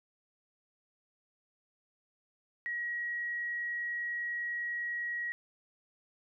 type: tone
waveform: sine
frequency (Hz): 1905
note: A#6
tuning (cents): +37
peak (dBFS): -33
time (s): 2.66-5.32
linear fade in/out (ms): 0
effects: none